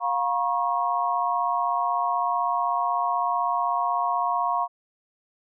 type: tone cluster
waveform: sine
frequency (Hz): 708 / 957 / 1093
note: F5 / A#5 / C#6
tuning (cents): +23 / +45 / -25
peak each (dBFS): -26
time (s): 0-4.68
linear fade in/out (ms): 50
effects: none